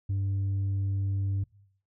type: tone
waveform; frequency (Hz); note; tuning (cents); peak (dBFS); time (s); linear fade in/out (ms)
sine; 98; G2; 0; -23; 0.09-1.44; 10
effects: noise-tail reverb RT60 0.7 s tail -24 dB re dry + tanh soft clip ceiling -25 dBFS